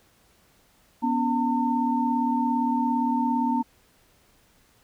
sine tone cluster, 244.6 / 282.1 / 905 Hz, B3 / C#4 / A5, -16 / +30 / +48 cents, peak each -24 / -29 / -25 dBFS, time 1.02-3.63 s, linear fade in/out 20 ms, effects pink hiss -61 dBFS RMS until 4.83 s

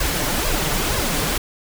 pink noise with flanger, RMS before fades -21 dBFS, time 0-1.38 s, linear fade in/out 5 ms, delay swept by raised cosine 1.8 to 6.9 ms, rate 2.1 Hz, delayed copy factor +0.65, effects none

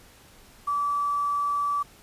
sine tone with quantisation, 1154 Hz, D6, 31 cents flat, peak -23 dBFS, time 0.67-1.83 s, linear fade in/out 10 ms, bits 8, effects pink hiss -53 dBFS RMS until 2.02 s + resampled to 32000 Hz

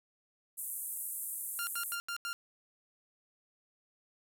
white band-pass noise, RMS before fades -40 dBFS, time 0.57-1.96 s, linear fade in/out 20 ms, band 8400 to 14000 Hz, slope 48 dB/octave
sawtooth tone bursts, 1396 Hz, F6, 1 cent flat, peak -32 dBFS, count 5, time 1.59-2.33 s, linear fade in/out 0 ms, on 80 ms, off 85 ms
effects none

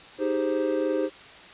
triangle chord, Ab major seventh, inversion second, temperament equal, 311.1 / 392 / 415.3 / 523.3 Hz, Eb4 / G4 / Ab4 / C5, 0 / 0 / 0 / 0 cents, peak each -26 / -27 / -31 / -25 dBFS, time 0.18-1.1 s, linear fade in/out 50 ms, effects white hiss -46 dBFS RMS until 1.53 s + resampled to 8000 Hz

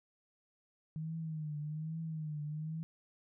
sine tone with vibrato, 155.56 Hz, D#3, in tune, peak -37 dBFS, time 0.96-2.83 s, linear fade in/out 0 ms, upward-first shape triangle, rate 1.2 Hz, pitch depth 90 cents each way, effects none

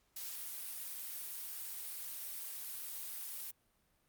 blue noise, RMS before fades -44 dBFS, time 0.16-3.51 s, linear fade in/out 5 ms, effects pink hiss -75 dBFS RMS until 4.08 s + Opus 48 kbps

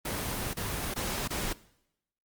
pink noise with dropouts, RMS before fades -33 dBFS, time 0.05-1.53 s, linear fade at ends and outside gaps 5 ms, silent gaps 0.534-0.569 / 0.94-0.96 / 1.277-1.304 s, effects noise-tail reverb RT60 0.8 s tail -20 dB re dry + Opus 24 kbps

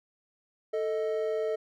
triangle tone pair together, 441.1 / 626 Hz, A4 / D#5, +4 / +10 cents, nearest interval tritone, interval 606 cents, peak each -27 / -30 dBFS, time 0.73-1.56 s, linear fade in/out 10 ms, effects none

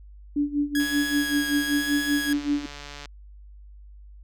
sine tone with tremolo, 290.1 Hz, D4, 21 cents flat, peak -19 dBFS, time 0.36-2.66 s, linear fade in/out 5 ms, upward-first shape sine, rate 5.2 Hz, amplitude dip 85%
sawtooth tone with vibrato, 1661.2 Hz, G#6, in tune, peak -23 dBFS, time 0.75-2.33 s, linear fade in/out 2 ms, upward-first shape sine, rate 1 Hz, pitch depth 14 cents each way
click train, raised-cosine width 0.2 ms, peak -22 dBFS, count 326, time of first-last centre 0.8-3.057 s, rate 144 Hz
effects added 50 Hz sine -43 dBFS peak until 4.23 s

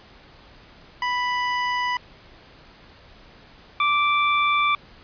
25% pulse tone pair in turn, 987.8 / 1171.8 Hz, B5 / D6, 0 / -4 cents, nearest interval minor third, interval 296 cents, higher second, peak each -18 / -14 dBFS, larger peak second, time 1.02-1.97 / 3.8-4.75 s, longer neither, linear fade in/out 2 ms, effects pink hiss -49 dBFS RMS until 5.03 s + resampled to 11025 Hz

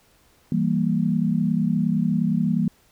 sine chord, E diminished, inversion none, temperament equal, 164.81 / 196 / 233.1 Hz, E3 / G3 / Bb3, 0 / 0 / 0 cents, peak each -23 dBFS, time 0.52-2.68 s, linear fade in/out 2 ms, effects pink hiss -59 dBFS RMS until 2.91 s

